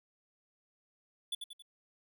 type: tone with echo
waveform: square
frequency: 3460 Hz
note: A7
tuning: 30 cents flat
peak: -34 dBFS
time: 1.32-1.35 s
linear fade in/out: 5 ms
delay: 91 ms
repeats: 3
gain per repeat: -6 dB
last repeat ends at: 1.623 s
effects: none